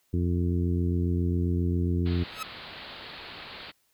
harmonic tone, 87.4 Hz, F2, 2 cents sharp, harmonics 1 / 2 / 3 / 4 / 5, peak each -25 / -30 / -32 / -34 / -42 dBFS, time 0.13-2.24 s, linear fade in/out 10 ms
white low-pass noise, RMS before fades -43 dBFS, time 2.05-3.72 s, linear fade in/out 20 ms, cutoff 4500 Hz, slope 96 dB/octave
sawtooth tone with exponential growth, 1287 Hz, E6, 42 cents flat, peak -25 dBFS, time 2.29-2.43 s, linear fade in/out 5 ms, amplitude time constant 29 ms
effects white hiss -70 dBFS RMS until 3.93 s

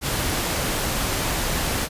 pink noise, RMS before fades -24 dBFS, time 0.01-1.89 s, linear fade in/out 50 ms, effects resampled to 32000 Hz

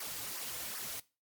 white noise with flanger, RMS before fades -41 dBFS, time 0-1 s, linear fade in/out 5 ms, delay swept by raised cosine 0.26 to 5.36 ms, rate 2.6 Hz, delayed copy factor -0.95, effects noise-tail reverb RT60 0.3 s tail -20 dB re dry + MP3 96 kbps

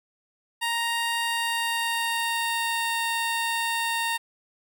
15% pulse tone with pitch glide, 932.3 to 921.1 Hz, A#5 to A#5, 0 to -21 cents, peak -18 dBFS, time 0.61-4.18 s, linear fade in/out 20 ms, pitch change -21 cents, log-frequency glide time 1.2-2.91 s, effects none

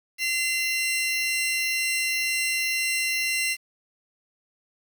sawtooth tone pair together, 2057 / 2742 Hz, C7 / F7, -30 / -32 cents, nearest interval perfect fourth, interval 498 cents, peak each -23 dBFS, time 0.18-3.57 s, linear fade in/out 50 ms, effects 8-bit

